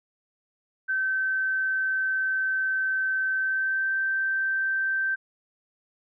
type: tone with pitch glide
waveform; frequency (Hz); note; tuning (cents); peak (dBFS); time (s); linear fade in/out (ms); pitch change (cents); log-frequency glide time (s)
sine; 1541 to 1558.9; G6 to G6; -30 to -10; -23; 0.88-5.16; 20; +20; 3.35-3.92
effects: none